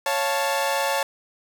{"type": "chord", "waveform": "sawtooth", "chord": "Db augmented", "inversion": "none", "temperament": "equal", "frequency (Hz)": [554.4, 698.5, 880], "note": ["Db5", "F5", "A5"], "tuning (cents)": [0, 0, 0], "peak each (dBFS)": [-21, -26, -21], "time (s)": [0.06, 1.03], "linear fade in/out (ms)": 2, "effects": []}